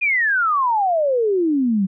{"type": "exponential sweep", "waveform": "sine", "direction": "down", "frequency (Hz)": [2489, 184.1], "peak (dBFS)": -15, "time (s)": [0.01, 1.87], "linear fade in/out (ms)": 20, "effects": []}